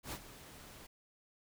pink noise with ADSR envelope, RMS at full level -41 dBFS, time 0.03-0.87 s, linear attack 93 ms, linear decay 61 ms, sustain -13 dB, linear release 8 ms, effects none

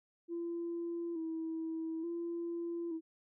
sine tone with vibrato, 332 Hz, E4, 12 cents sharp, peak -35 dBFS, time 0.28-3.01 s, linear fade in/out 50 ms, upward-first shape square, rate 0.57 Hz, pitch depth 42 cents each way, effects tanh soft clip ceiling -32 dBFS

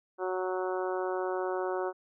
harmonic tone, 185 Hz, F#3, in tune, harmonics 2 / 3 / 4 / 5 / 6 / 7 / 8, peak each -32 / -36 / -38 / -40 / -42 / -43 / -44 dBFS, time 0.18-1.93 s, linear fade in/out 50 ms, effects none

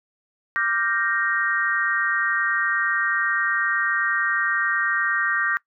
sine chord, G minor seventh, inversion second, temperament equal, 1174.7 / 1396.9 / 1568 / 1864.7 Hz, D6 / F6 / G6 / Bb6, 0 / 0 / 0 / 0 cents, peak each -27 / -29 / -24 / -24 dBFS, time 0.56-5.57 s, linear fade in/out 0 ms, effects noise-tail reverb RT60 0.1 s tail -21 dB re dry

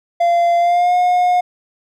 triangle tone with pitch glide, 689 to 718.7 Hz, F5 to F5, -24 to +49 cents, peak -9 dBFS, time 0.2-1.41 s, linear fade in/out 10 ms, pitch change +73 cents, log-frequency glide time 0.58-0.95 s, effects none

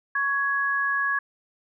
sine tone pair together, 1115 / 1670.6 Hz, C#6 / G#6, +10 / +10 cents, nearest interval perfect fifth, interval 700 cents, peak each -27 / -23 dBFS, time 0.15-1.19 s, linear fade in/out 5 ms, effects none

